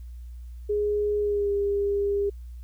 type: tone with pitch glide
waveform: sine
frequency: 415.3 to 403 Hz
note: G#4 to G4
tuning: 0 to +48 cents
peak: -22 dBFS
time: 0.69-2.3 s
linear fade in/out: 10 ms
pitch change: -52 cents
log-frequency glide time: 1.2-1.51 s
effects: added 60 Hz sine -37 dBFS peak until 2.63 s + white hiss -67 dBFS RMS until 2.63 s